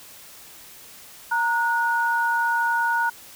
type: tone pair together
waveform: sine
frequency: 927.5 / 1458 Hz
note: A#5 / F#6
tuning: -9 / -26 cents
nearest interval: minor sixth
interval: 783 cents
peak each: -22 dBFS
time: 1.31-3.1 s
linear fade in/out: 10 ms
effects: white hiss -45 dBFS RMS until 3.35 s